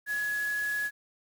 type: tone in noise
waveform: sine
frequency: 1686 Hz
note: G#6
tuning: 26 cents sharp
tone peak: -28 dBFS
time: 0.06-0.91 s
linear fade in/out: 50 ms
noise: white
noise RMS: -44 dBFS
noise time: 0.06-0.91 s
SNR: +13 dB
effects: none